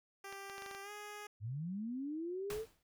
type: tone with pitch glide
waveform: 10% pulse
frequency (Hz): 394 to 416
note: G4 to G#4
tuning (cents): +9 to +3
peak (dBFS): -38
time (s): 0.24-1.27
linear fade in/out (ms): 5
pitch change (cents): +94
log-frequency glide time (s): 0.82-0.91
type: clicks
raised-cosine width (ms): 0.2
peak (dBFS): -31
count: 7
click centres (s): 0.326 / 0.498 / 0.581 / 0.622 / 0.662 / 0.712 / 0.749
type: linear sweep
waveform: sine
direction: up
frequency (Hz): 96.6 to 454.4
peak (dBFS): -38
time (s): 1.4-2.66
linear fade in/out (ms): 50
type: noise with exponential decay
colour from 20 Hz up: pink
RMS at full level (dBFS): -42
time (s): 2.5-2.83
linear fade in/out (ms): 2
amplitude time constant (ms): 70
effects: none